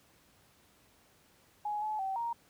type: tone with pitch steps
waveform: sine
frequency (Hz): 836 / 857 / 770 / 935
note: G#5 / A5 / G5 / A#5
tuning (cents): +11 / -46 / -31 / +5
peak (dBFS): -32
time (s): 1.65-2.33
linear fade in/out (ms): 5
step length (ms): 170
effects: pink hiss -65 dBFS RMS until 2.49 s + high-pass 60 Hz 12 dB/octave